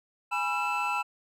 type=tone cluster; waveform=triangle; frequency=827 / 982 / 1349 / 2637 Hz; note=G#5 / B5 / E6 / E7; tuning=-8 / -10 / +40 / 0 cents; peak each=-30 dBFS; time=0.31-1.03 s; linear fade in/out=20 ms; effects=tanh soft clip ceiling -17 dBFS